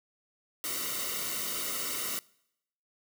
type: noise with comb filter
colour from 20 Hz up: white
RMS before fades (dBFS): -34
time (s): 0.64-2.19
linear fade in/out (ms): 0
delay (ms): 1.2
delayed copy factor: -0.75
effects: noise-tail reverb RT60 0.8 s tail -24 dB re dry